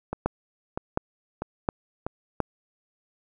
two click trains, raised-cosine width 1 ms, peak -15 / -9 dBFS, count 4 / 4, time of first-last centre 0.13-2.065 / 0.26-2.403 s, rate 1.55 / 1.4 Hz, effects none

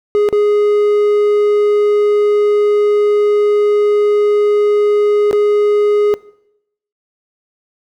triangle tone with dropouts, 415.3 Hz, G#4, in tune, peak -7 dBFS, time 0.15-6.14 s, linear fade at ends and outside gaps 0 ms, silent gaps 0.288-0.327 / 5.311-5.329 s, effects noise-tail reverb RT60 0.8 s tail -21 dB re dry

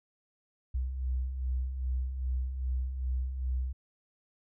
sine beating tone pair, 61.74 / 64.24 Hz, B1 / C2, 0 / -31 cents, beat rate 2.5 Hz, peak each -39 / -30 dBFS, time 0.74-3.73 s, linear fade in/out 10 ms, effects none

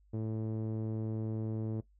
sawtooth tone with low-pass filter, 110 Hz, A2, in tune, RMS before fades -36 dBFS, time 0.13-1.81 s, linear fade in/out 10 ms, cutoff 410 Hz, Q 1.5, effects noise-tail reverb RT60 0.1 s tail -17 dB re dry + added 50 Hz sine -62 dBFS peak until 1.99 s

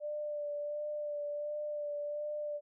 sine tone with vibrato, 591 Hz, D5, 11 cents sharp, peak -35 dBFS, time 0-2.61 s, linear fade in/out 50 ms, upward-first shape sine, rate 1.4 Hz, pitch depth 20 cents each way, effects none

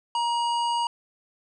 harmonic tone with a mistuned harmonic, 942 Hz, A#5, 18 cents sharp, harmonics 1 / 3 / 5 / 7 / 9, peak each -23 / -32 / -38 / -47 / -43 dBFS, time 0.15-0.87 s, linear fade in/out 2 ms, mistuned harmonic 3, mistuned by +39 cents, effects none

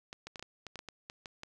clicks, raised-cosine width 0.2 ms, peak -26 dBFS, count 12, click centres 0.129 / 0.27 / 0.358 / 0.395 / 0.426 / 0.667 / 0.757 / 0.791 / 0.887 / 1.099 / 1.258 / 1.434 s, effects none

